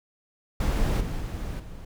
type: noise with level steps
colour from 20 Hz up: brown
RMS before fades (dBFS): -23 / -30 / -32 / -41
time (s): 0.6-1.85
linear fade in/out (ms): 5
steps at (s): 1 / 1.2 / 1.59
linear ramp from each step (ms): 10
effects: none